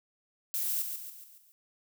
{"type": "noise with echo", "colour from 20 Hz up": "violet", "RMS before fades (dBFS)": -32, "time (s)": [0.54, 0.82], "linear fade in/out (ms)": 0, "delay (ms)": 140, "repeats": 5, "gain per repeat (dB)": -6, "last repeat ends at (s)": 1.52, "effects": []}